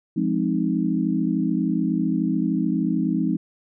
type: chord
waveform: sine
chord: F minor seventh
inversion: none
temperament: equal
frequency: 174.61 / 207.7 / 261.6 / 311.1 Hz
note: F3 / Ab3 / C4 / Eb4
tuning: 0 / 0 / 0 / 0 cents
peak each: -25 dBFS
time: 0.16-3.37 s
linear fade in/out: 10 ms
effects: none